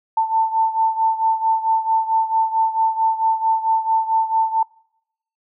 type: beating tone pair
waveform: sine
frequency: 890 / 894.5 Hz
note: A5 / A5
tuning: +20 / +28 cents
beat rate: 4.5 Hz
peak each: -17 / -21 dBFS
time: 0.17-4.63 s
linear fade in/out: 5 ms
effects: noise-tail reverb RT60 0.8 s tail -26 dB re dry